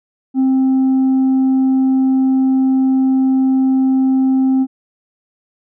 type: tone with tanh clipping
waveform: sine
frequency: 263.4 Hz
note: C4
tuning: 12 cents sharp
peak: -11 dBFS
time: 0.34-4.67 s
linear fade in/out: 50 ms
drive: 2 dB
effects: none